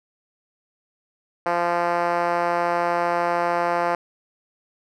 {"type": "tone with band-pass filter", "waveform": "5% pulse", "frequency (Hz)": 172.9, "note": "F3", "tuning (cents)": -17, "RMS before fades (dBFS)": -22, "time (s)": [1.46, 3.95], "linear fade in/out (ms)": 2, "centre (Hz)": 680, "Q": 1.3, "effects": []}